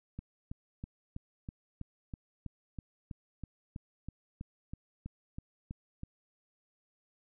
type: click train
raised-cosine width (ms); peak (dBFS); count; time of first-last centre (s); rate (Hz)
5; -28; 19; 0.19-6.034; 3.08
effects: none